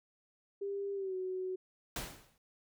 sine tone with pitch glide, 398.7 to 372 Hz, G4 to F#4, +29 to +9 cents, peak -35 dBFS, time 0.61-1.56 s, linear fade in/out 10 ms, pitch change -120 cents, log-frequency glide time 0.94-1.15 s
pink noise with exponential decay, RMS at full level -36 dBFS, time 1.96-2.38 s, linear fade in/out 2 ms, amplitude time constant 90 ms
effects none

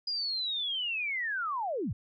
sine linear sweep, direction down, 4924 to 70.4 Hz, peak -30 dBFS, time 0.07-1.93 s, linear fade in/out 5 ms, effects none

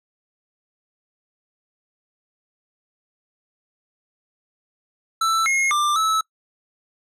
square tone with pitch steps, 1326 / 2154 / 1187 / 1303 Hz, E6 / C7 / D6 / E6, +10 / +50 / +18 / -20 cents, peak -18 dBFS, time 5.21-6.21 s, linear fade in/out 5 ms, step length 250 ms, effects noise-tail reverb RT60 0.1 s tail -24 dB re dry + low-pass 10000 Hz 12 dB/octave

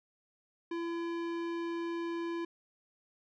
sine tone with tanh clipping, 337.8 Hz, E4, 42 cents sharp, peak -36 dBFS, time 0.71-2.45 s, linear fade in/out 5 ms, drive 18 dB, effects none

